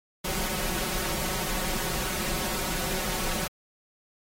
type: noise with comb filter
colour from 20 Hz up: pink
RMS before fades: -30 dBFS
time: 0.24-3.48 s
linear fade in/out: 10 ms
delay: 5.4 ms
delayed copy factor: +0.9
effects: AAC 48 kbps